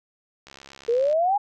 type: click train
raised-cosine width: 0.2 ms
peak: -26 dBFS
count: 46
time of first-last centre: 0.47-1.128 s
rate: 68.4 Hz
type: exponential sweep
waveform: sine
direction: up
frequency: 452.3 to 837 Hz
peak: -18 dBFS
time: 0.88-1.38 s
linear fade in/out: 10 ms
effects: none